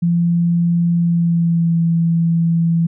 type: tone with pitch glide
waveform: sine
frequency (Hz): 171.1 to 166.9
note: F3 to E3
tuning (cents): -35 to +22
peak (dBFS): -12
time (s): 0.02-2.87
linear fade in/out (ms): 10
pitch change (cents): -43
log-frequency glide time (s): 0.95-1.77
effects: none